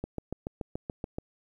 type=click train; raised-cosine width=2 ms; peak=-20 dBFS; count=9; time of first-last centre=0.04-1.184 s; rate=6.99 Hz; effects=10-bit